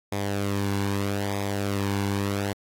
sawtooth tone with flanger, 99.9 Hz, G2, 33 cents sharp, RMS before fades -27 dBFS, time 0.12-2.53 s, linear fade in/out 5 ms, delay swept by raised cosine 0.69 to 1.61 ms, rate 0.79 Hz, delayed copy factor -0.55, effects AAC 48 kbps

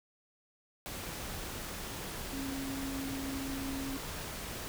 sine tone in noise, 271 Hz, C#4, 39 cents flat, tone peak -37 dBFS, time 2.33-3.97 s, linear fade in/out 0 ms, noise pink, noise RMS -41 dBFS, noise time 0.86-4.68 s, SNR +1 dB, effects none

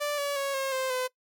sawtooth tone with pitch steps, 586 / 569.6 / 553.7 / 538.3 / 523.3 / 508.7 Hz, D5 / C#5 / C#5 / C5 / C5 / C5, -4 / +47 / -2 / +49 / 0 / -49 cents, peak -24 dBFS, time 0-1.08 s, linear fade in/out 20 ms, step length 180 ms, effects noise-tail reverb RT60 0.1 s tail -20 dB re dry

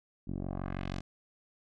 10% pulse tone with low-pass filter sweep, 46.25 Hz, F#1, in tune, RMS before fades -37 dBFS, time 0.27-1.01 s, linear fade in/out 10 ms, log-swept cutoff 260 to 6300 Hz, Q 1.3, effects none

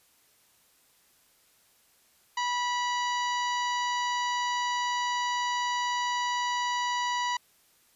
harmonic tone with a mistuned harmonic, 978 Hz, B5, 17 cents flat, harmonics 1 / 2 / 3 / 4 / 5 / 6 / 7, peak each -28 / -34 / -38 / -40 / -42 / -44 / -45 dBFS, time 2.37-7.37 s, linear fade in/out 5 ms, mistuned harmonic 5, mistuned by -61 cents, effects white hiss -64 dBFS RMS until 7.95 s + resampled to 32000 Hz

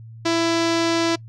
sawtooth tone with low-pass filter, 332.9 Hz, E4, 17 cents sharp, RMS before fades -20 dBFS, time 0.25-1.16 s, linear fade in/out 10 ms, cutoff 5300 Hz, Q 2, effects noise-tail reverb RT60 0.1 s tail -24 dB re dry + added 113 Hz sine -37 dBFS peak until 1.28 s

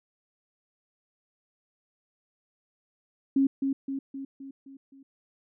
sine tone with echo, 272.2 Hz, C#4, 31 cents flat, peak -19 dBFS, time 3.36-3.47 s, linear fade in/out 5 ms, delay 260 ms, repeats 6, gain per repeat -5 dB, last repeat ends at 5.03 s, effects none

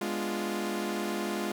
sawtooth chord, G# diminished seventh, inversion none, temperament equal, 207.7 / 246.9 / 293.7 / 349.2 Hz, G#3 / B3 / D4 / F4, 0 / 0 / 0 / 0 cents, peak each -30 / -36 / -36 / -30 dBFS, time 0.01-1.52 s, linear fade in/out 5 ms, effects none

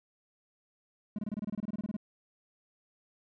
triangle tone bursts, 209.2 Hz, G#3, 13 cents sharp, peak -30 dBFS, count 16, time 1.16-1.966 s, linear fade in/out 2 ms, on 26 ms, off 26 ms, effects none

